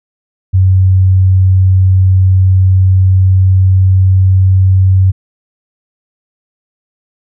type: tone with pitch glide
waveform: sine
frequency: 93.9 to 94.5 Hz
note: F#2 to F#2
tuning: +26 to +37 cents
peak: -4 dBFS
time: 0.53-5.12 s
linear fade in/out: 20 ms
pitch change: +11 cents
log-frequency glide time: 2.68-4.91 s
effects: none